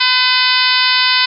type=harmonic tone with a mistuned harmonic; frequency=506 Hz; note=B4; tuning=42 cents sharp; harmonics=2 / 3 / 4 / 5 / 6 / 7 / 8 / 9 / 10; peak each=-19 / -19 / -19 / -19 / -19 / -19 / -19 / -19 / -19 dBFS; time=0-1.26 s; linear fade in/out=10 ms; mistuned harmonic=7; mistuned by=+16 cents; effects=none